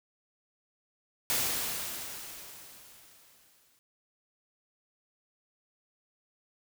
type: noise with exponential decay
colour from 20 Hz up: white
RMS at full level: -28 dBFS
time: 1.3-3.79 s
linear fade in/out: 0 ms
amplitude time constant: 540 ms
effects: none